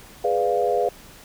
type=chord; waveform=sine; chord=G# diminished seventh; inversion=none; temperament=equal; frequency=415.3 / 493.9 / 587.3 / 698.5 Hz; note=G#4 / B4 / D5 / F5; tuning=0 / 0 / 0 / 0 cents; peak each=-24 / -23 / -27 / -23 dBFS; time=0.24-0.89 s; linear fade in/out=5 ms; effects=pink hiss -46 dBFS RMS until 1.24 s